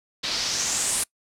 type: noise with low-pass filter sweep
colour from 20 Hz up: white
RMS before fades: -26 dBFS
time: 0.23-1.04 s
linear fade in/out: 10 ms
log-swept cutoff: 4200 to 9700 Hz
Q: 3.3
effects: noise-tail reverb RT60 0.1 s tail -24 dB re dry